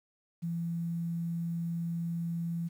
sine tone with quantisation, 168.7 Hz, E3, 40 cents sharp, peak -31 dBFS, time 0.42-2.69 s, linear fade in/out 20 ms, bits 10, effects none

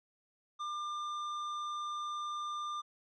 triangle tone with hard clipping, 1197 Hz, D6, 33 cents sharp, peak -38 dBFS, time 0.59-2.82 s, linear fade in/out 20 ms, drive 12 dB, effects resampled to 22050 Hz

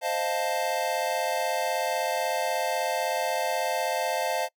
square chord, F dominant seventh, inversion second, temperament equal, 523.3 / 622.3 / 698.5 / 880 Hz, C5 / Eb5 / F5 / A5, 0 / 0 / 0 / 0 cents, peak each -33 / -32 / -31 / -32 dBFS, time 0.01-4.49 s, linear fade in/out 50 ms, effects noise-tail reverb RT60 0.1 s tail -23 dB re dry

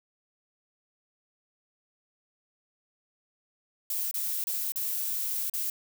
violet noise with dropouts, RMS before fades -31 dBFS, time 3.9-5.7 s, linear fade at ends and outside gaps 2 ms, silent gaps 4.112-4.141 / 4.44-4.47 / 4.721-4.758 / 5.498-5.537 s, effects none

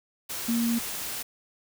sine tone in noise, 233.1 Hz, A#3, in tune, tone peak -23 dBFS, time 0.48-0.79 s, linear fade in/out 10 ms, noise white, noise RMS -34 dBFS, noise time 0.29-1.23 s, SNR +8 dB, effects none

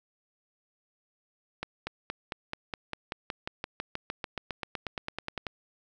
accelerating click train, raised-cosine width 0.3 ms, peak -17 dBFS, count 26, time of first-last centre 1.63-5.468 s, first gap 240 ms, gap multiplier 0.96, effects none

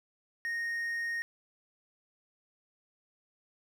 triangle tone, 1858 Hz, A#6, 6 cents flat, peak -30 dBFS, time 0.45-1.22 s, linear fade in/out 0 ms, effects none

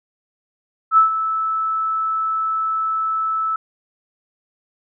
sine tone with ADSR envelope, 1310 Hz, E6, 11 cents flat, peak -7 dBFS, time 0.91-3.56 s, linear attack 63 ms, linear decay 120 ms, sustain -11 dB, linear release 3 ms, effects none

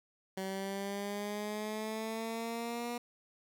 15% pulse exponential sweep, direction up, 189.9 to 240.9 Hz, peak -30 dBFS, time 0.37-2.98 s, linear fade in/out 5 ms, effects none

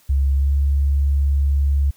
sine tone with pitch glide, 68.7 to 70.14 Hz, C#2 to C#2, -15 to +21 cents, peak -14 dBFS, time 0.09-1.91 s, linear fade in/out 10 ms, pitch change +36 cents, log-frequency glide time 0.36-0.51 s, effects white hiss -55 dBFS RMS until 1.96 s

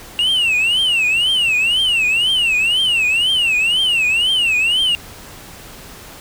sine tone with vibrato, 2794 Hz, F7, in tune, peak -10 dBFS, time 0.19-4.95 s, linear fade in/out 0 ms, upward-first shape triangle, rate 2 Hz, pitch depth 240 cents each way, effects tanh soft clip ceiling -12 dBFS + pink hiss -37 dBFS RMS until 6.2 s

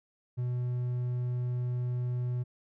triangle tone, 123.47 Hz, B2, in tune, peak -27 dBFS, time 0.37-2.44 s, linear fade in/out 20 ms, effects none

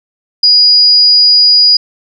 sine tone, 4900 Hz, D#8, 27 cents flat, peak -3 dBFS, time 0.43-1.77 s, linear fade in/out 5 ms, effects none

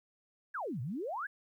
sine exponential two-way sweep, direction down then up, 1743 to 110 to 1743 Hz, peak -35 dBFS, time 0.54-1.27 s, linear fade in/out 10 ms, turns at 0.81 s, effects 12-bit

